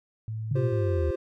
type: tone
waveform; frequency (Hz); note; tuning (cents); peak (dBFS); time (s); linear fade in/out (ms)
sine; 110; A2; 0; -30; 0.28-0.73; 0
type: exponential sweep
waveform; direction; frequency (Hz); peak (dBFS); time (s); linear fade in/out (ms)
sine; down; 144.2 to 74.3; -24; 0.51-1.11; 5
type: chord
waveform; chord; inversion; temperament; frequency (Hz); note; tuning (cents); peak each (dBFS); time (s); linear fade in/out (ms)
triangle; F suspended second; none; just; 349.2 / 392.9 / 523.8; F4 / G4 / C5; 0 / +4 / +2; -30; 0.55-1.16; 10
effects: none